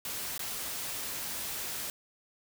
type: noise with dropouts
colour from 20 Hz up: white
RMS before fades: -37 dBFS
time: 0.05-1.9 s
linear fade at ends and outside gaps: 1 ms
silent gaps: 0.379-0.393 s
effects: none